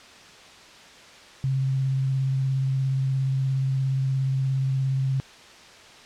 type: tone with vibrato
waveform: sine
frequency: 133.6 Hz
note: C3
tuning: 36 cents sharp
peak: -21 dBFS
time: 1.44-5.2 s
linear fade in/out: 0 ms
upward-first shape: sine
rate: 17 Hz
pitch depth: 17 cents each way
effects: white hiss -47 dBFS RMS until 6.05 s + low-pass 5000 Hz 12 dB/octave